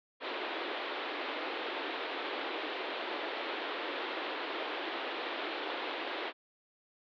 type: band-pass noise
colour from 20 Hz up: pink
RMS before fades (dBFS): -38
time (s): 0.2-6.33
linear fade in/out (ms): 50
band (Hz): 300 to 3900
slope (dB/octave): 48
effects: none